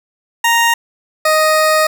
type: tone pair in turn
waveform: 20% pulse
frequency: 932.3 / 623.4 Hz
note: A#5 / D#5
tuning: 0 / +3 cents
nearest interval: perfect fifth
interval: 697 cents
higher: first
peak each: -5 dBFS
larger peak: neither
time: 0.44-0.74 / 1.25-1.87 s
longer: second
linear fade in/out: 5 ms
effects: none